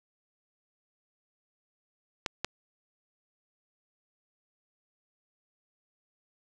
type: clicks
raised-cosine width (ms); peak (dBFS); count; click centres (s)
0.2; -12; 2; 2.262 / 2.446
effects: none